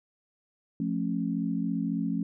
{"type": "chord", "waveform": "sine", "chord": "F augmented", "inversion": "none", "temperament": "just", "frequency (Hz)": [174.61, 218.3, 272.8], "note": ["F3", "A3", "C#4"], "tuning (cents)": [0, -13, -28], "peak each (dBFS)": -31, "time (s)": [0.8, 2.23], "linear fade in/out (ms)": 2, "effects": []}